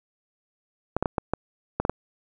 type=clicks; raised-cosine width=1 ms; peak=-9 dBFS; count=8; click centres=0.966 / 1.026 / 1.058 / 1.182 / 1.336 / 1.8 / 1.851 / 1.896 s; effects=none